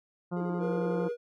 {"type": "harmonic tone", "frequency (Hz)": 176.1, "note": "F3", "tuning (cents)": 15, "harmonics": [1, 2, 3, 4, 5, 6, 7, 8], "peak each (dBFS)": [-31, -37, -41, -43, -45, -47, -48, -49], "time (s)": [0.31, 1.09], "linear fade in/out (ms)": 20}
{"type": "tone with vibrato", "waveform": "triangle", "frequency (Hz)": 368.6, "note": "F#4", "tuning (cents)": -7, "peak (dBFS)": -36, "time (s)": [0.36, 1.12], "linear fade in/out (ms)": 10, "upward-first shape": "square", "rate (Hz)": 11, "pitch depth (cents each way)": 220}
{"type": "tone", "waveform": "triangle", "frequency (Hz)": 479.9, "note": "B4", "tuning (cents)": -50, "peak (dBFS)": -29, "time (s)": [0.59, 1.17], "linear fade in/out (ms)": 50}
{"effects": []}